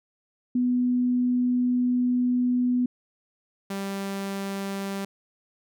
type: tone pair in turn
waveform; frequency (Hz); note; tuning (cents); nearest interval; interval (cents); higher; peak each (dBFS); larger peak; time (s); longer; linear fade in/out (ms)
sine / sawtooth; 247.7 / 196.6; B3 / G3; +5 / +5; major third; 400; first; -20 / -25; first; 0.55-2.86 / 3.7-5.05; first; 5
effects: none